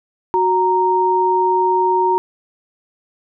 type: tone pair together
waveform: sine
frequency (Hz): 369.1 / 930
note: F#4 / A#5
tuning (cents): -4 / -4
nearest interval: octave + major third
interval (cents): 1600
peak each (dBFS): -17 / -14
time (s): 0.34-2.18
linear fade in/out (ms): 0
effects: none